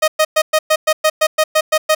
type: tone bursts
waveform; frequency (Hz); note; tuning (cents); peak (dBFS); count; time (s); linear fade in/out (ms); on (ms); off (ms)
sawtooth; 623; D#5; +2; -6; 12; 0.02-1.95; 10; 60; 110
effects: none